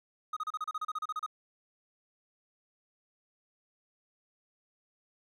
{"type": "tone bursts", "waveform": "triangle", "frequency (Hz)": 1252, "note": "D#6", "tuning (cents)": 10, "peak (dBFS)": -30, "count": 14, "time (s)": [0.33, 1.263], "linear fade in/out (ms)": 5, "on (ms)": 36, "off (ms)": 33, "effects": []}